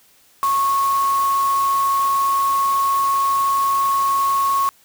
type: tone in noise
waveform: sine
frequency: 1099 Hz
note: C#6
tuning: 15 cents flat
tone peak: -15 dBFS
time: 0.43-4.69 s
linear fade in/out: 0 ms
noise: white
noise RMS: -32 dBFS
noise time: 0.43-4.69 s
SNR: +14 dB
effects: white hiss -54 dBFS RMS until 4.84 s